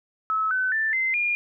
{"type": "tone with pitch steps", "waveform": "sine", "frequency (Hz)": [1296, 1514.7, 1770.4, 2069, 2418], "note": ["E6", "F#6", "A6", "C7", "D7"], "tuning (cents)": [-30, 40, 10, -20, 50], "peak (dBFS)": -21, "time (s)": [0.3, 1.35], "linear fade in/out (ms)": 0, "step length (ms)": 210, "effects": []}